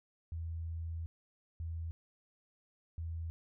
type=tone bursts at uneven times; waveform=sine; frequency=82.41 Hz; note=E2; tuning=in tune; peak=-37 dBFS; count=3; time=0.32-1.06 / 1.6-1.91 / 2.98-3.3 s; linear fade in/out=0 ms; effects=none